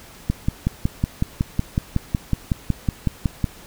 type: click train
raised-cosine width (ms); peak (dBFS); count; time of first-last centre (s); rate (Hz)
5; -6; 18; 0.3-3.442; 5.41
effects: pink hiss -44 dBFS RMS until 3.66 s